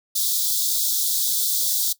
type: high-pass noise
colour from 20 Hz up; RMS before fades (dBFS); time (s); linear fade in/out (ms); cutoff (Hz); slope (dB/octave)
white; -22; 0.15-1.93; 10; 3400; 96
effects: noise-tail reverb RT60 0.1 s tail -17 dB re dry